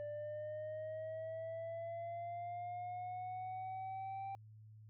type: linear sweep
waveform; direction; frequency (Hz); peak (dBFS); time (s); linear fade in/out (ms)
sine; up; 587.3 to 784; -39; 0-4.35; 0
effects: tanh soft clip ceiling -41 dBFS + added 108 Hz sine -55 dBFS peak until 4.89 s